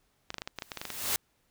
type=clicks; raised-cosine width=0.2 ms; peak=-18 dBFS; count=12; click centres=0.304 / 0.343 / 0.383 / 0.419 / 0.475 / 0.587 / 0.622 / 0.718 / 0.773 / 0.815 / 0.853 / 0.903 s
type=noise with exponential growth; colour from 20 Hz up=white; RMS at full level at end=-27 dBFS; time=0.56-1.16 s; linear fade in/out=0 ms; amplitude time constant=130 ms
effects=pink hiss -72 dBFS RMS until 1.5 s